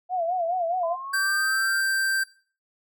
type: tone with vibrato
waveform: sine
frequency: 700 Hz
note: F5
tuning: 4 cents sharp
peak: -22 dBFS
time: 0.09-0.97 s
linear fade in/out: 50 ms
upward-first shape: sine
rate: 4.8 Hz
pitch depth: 110 cents each way
type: exponential sweep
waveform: sine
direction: up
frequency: 1000 to 1431 Hz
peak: -32 dBFS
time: 0.83-1.81 s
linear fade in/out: 5 ms
type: tone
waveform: square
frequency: 1568 Hz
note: G6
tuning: in tune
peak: -22 dBFS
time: 1.13-2.24 s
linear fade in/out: 10 ms
effects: noise-tail reverb RT60 0.4 s tail -19 dB re dry + MP3 96 kbps